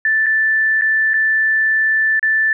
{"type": "tone with dropouts", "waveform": "sine", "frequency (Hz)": 1761, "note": "A6", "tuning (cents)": 1, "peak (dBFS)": -12, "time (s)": [0.05, 2.53], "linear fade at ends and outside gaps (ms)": 2, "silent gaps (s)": [[0.261, 0.265], [0.812, 0.819], [1.135, 1.14], [2.195, 2.228]], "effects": []}